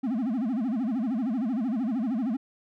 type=tone with vibrato; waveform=triangle; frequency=239 Hz; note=A#3; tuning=43 cents sharp; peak=-23 dBFS; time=0.03-2.37 s; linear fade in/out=10 ms; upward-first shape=sine; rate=13 Hz; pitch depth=240 cents each way; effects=none